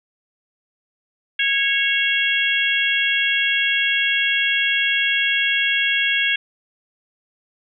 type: harmonic tone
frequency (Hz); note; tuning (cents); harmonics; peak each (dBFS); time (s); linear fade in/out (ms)
550; C#5; -14; 3 / 4 / 5 / 6; -22 / -22 / -22 / -22; 1.39-6.36; 5
effects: none